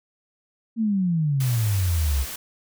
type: exponential sweep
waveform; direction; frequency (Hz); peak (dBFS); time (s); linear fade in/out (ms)
sine; down; 232.5 to 64; -19; 0.76-2.26; 50
type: noise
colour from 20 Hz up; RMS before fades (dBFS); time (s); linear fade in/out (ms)
white; -34; 1.4-2.36; 5
effects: none